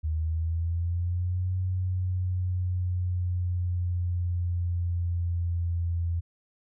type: linear two-way sweep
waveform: sine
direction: up then down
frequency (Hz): 77.78 to 92.5 to 84.8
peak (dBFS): -25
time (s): 0.03-6.21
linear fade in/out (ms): 20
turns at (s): 1.56
effects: none